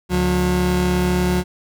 30% pulse tone pair together, 72.1 / 180.32 Hz, D2 / F#3, -31 / -44 cents, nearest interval octave + major third, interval 1587 cents, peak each -19 / -15 dBFS, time 0.09-1.44 s, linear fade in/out 50 ms, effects none

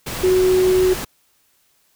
sine tone in noise, 370 Hz, F#4, in tune, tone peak -12 dBFS, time 0.23-0.94 s, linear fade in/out 10 ms, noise pink, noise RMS -27 dBFS, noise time 0.06-1.05 s, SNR +12 dB, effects white hiss -61 dBFS RMS until 1.95 s

